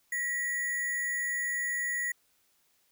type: tone with sample-and-hold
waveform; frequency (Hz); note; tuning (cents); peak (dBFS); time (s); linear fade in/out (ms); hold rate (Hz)
sine; 1936; B6; -35; -29; 0.12-2.12; 5; 8820
effects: white hiss -70 dBFS RMS until 2.91 s